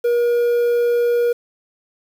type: tone with quantisation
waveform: triangle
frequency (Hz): 477.3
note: A#4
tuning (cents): +41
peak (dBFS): -12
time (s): 0.04-1.33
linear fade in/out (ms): 10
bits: 7
effects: none